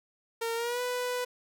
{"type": "tone with pitch glide", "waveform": "sawtooth", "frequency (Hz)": [459.5, 495.3], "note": ["A#4", "B4"], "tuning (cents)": [-25, 5], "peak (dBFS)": -26, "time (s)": [0.41, 1.25], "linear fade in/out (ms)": 10, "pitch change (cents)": 130, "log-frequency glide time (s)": [0.55, 0.81], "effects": []}